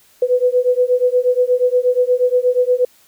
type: beating tone pair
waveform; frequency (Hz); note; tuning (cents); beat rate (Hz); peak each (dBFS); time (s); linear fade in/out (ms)
sine; 493.9 / 502.3; B4 / B4; 0 / +29; 8.4; -15; 0.22-2.85; 5
effects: white hiss -52 dBFS RMS until 3.07 s